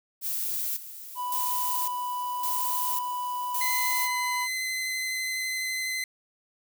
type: noise with tremolo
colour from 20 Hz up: violet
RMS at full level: -30 dBFS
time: 0.21-4.09 s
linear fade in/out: 50 ms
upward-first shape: square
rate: 0.9 Hz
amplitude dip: 75%
type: tone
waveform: triangle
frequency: 988 Hz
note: B5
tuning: in tune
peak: -27 dBFS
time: 1.15-4.48 s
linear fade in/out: 50 ms
type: tone with vibrato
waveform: sawtooth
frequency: 2047 Hz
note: C7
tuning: 38 cents flat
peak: -25 dBFS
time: 3.61-6.04 s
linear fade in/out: 2 ms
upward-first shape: sine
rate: 12 Hz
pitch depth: 9 cents each way
effects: none